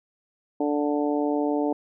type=harmonic tone; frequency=146.83 Hz; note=D3; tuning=in tune; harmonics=2 / 3 / 4 / 5 / 6; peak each=-24 / -28 / -30 / -32 / -34 dBFS; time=0.6-1.73 s; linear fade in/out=5 ms; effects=none